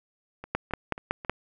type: two click trains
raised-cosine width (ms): 0.5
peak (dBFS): -24 / -10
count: 4 / 5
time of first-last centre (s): 0.44-1.249 / 0.55-1.296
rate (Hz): 3.71 / 5.36
effects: none